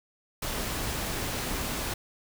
pink noise, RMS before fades -32 dBFS, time 0.42-1.94 s, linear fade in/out 5 ms, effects none

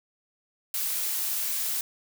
blue noise, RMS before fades -29 dBFS, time 0.74-1.81 s, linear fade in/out 2 ms, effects none

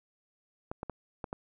clicks, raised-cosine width 1 ms, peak -22 dBFS, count 5, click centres 0.715 / 0.831 / 0.897 / 1.242 / 1.329 s, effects none

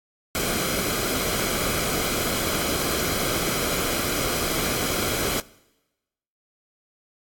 pink noise with comb filter, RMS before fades -25 dBFS, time 0.35-5.4 s, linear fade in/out 0 ms, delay 1.1 ms, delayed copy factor -0.55, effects noise-tail reverb RT60 1.0 s tail -22 dB re dry + AAC 64 kbps

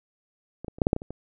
clicks, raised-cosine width 2 ms, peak -23 / -20 / -29 / -7 / -6 / -6 / -15 / -25 / -22 dBFS, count 9, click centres 0.646 / 0.682 / 0.785 / 0.818 / 0.869 / 0.931 / 0.964 / 1.019 / 1.106 s, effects none

